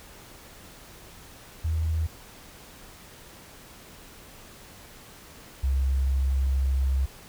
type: tone pair in turn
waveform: sine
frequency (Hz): 80 / 66.83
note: D#2 / C2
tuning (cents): +49 / +37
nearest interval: minor third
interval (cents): 312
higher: first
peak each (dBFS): -23 / -21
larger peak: second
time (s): 1.64-2.07 / 5.63-7.06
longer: second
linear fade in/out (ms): 10
effects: pink hiss -48 dBFS RMS until 7.28 s